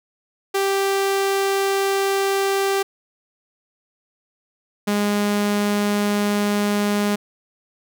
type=tone pair in turn; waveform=sawtooth; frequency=392 / 205.8 Hz; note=G4 / G#3; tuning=0 / -16 cents; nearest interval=major seventh; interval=1116 cents; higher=first; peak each=-14 dBFS; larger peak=neither; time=0.54-2.83 / 4.87-7.16 s; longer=neither; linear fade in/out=10 ms; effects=none